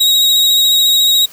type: tone with vibrato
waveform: 40% pulse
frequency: 3800 Hz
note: A#7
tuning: 33 cents sharp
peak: -7 dBFS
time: 0-1.26 s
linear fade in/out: 10 ms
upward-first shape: triangle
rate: 14 Hz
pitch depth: 21 cents each way
effects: white hiss -39 dBFS RMS until 1.32 s